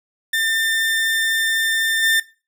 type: tone with level steps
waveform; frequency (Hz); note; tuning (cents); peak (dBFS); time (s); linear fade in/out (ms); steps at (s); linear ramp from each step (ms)
30% pulse; 1796; A6; +35; -15 / -12; 0.33-2.2; 5; 2.02; 20
effects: noise-tail reverb RT60 0.3 s tail -17 dB re dry